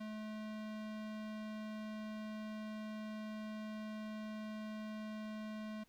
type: tone with low-pass filter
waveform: square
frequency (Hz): 215.2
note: A3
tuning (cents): -38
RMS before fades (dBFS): -45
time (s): 0-5.84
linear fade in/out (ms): 10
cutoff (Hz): 3900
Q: 0.74
effects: pink hiss -72 dBFS RMS until 5.88 s